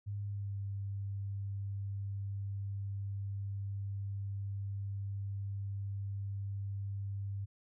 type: tone with pitch glide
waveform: sine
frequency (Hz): 101.6 to 99.28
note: G#2 to G2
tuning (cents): -38 to +22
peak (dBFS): -36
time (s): 0.06-7.46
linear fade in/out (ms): 20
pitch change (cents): -40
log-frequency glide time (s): 0.23-0.58
effects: none